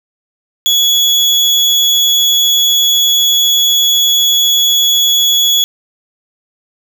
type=tone; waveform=35% pulse; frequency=3377 Hz; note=G#7; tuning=28 cents sharp; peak=-6 dBFS; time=0.66-5.64 s; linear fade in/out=0 ms; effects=none